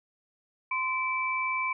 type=tone pair together; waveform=sine; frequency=1034.2 / 2320 Hz; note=C6 / D7; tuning=-20 / -22 cents; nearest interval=octave + major second; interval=1398 cents; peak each=-30 / -29 dBFS; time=0.71-1.73 s; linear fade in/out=5 ms; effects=none